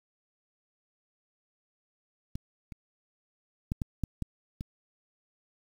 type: clicks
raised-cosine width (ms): 5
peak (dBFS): -23 / -30 / -17 / -19 / -17 / -19 / -24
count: 7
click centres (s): 2.355 / 2.722 / 3.719 / 3.818 / 4.037 / 4.223 / 4.609
effects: 8-bit